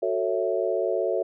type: chord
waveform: sine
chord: F# minor seventh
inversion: none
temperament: equal with one note detuned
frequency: 370 / 446.1 / 554.4 / 659.3 Hz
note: F#4 / A4 / C#5 / E5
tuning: 0 / +24 / 0 / 0 cents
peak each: -28 dBFS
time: 0.02-1.23 s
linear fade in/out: 10 ms
effects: none